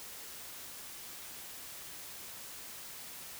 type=silence; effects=white hiss -47 dBFS RMS until 3.39 s